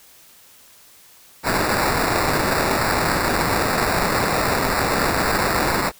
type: noise with sample-and-hold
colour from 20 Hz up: white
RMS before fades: -20 dBFS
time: 1.43-5.92 s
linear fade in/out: 50 ms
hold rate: 3150 Hz
effects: white hiss -49 dBFS RMS until 5.99 s